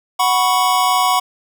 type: chord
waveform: square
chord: F# suspended fourth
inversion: none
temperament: just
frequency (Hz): 740 / 986.7 / 1110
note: F#5 / B5 / C#6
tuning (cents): 0 / -2 / +2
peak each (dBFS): -18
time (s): 0.19-1.2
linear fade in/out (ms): 10
effects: none